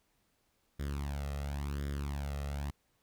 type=tone with flanger; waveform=sawtooth; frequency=71 Hz; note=C#2; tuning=42 cents sharp; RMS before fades=-37 dBFS; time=0.79-2.71 s; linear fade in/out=10 ms; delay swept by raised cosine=0.57 to 1.57 ms; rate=0.93 Hz; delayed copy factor=+0.75; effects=pink hiss -75 dBFS RMS until 3.02 s